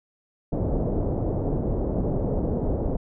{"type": "low-pass noise", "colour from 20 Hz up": "pink", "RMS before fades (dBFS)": -25, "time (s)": [0.52, 2.97], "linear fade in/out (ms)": 10, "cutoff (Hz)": 620, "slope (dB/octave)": 24, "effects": []}